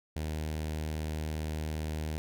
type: tone with notch filter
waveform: sawtooth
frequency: 77.5 Hz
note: D#2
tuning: 6 cents flat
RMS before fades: -35 dBFS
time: 0.16-2.18 s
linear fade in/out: 0 ms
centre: 1200 Hz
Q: 1.9
effects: none